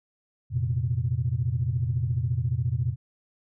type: chord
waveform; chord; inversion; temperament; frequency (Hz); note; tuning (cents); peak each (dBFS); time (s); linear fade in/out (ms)
sine; F suspended fourth; none; equal; 87.31 / 116.54 / 130.81; F2 / Bb2 / C3; 0 / 0 / 0; -30 / -26 / -27; 0.5-2.96; 50
effects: tanh soft clip ceiling -14 dBFS